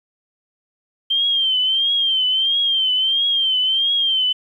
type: tone with vibrato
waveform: sine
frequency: 3149 Hz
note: G7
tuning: 7 cents sharp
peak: -15 dBFS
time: 1.1-4.33 s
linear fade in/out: 10 ms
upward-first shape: triangle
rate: 1.5 Hz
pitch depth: 92 cents each way
effects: 9-bit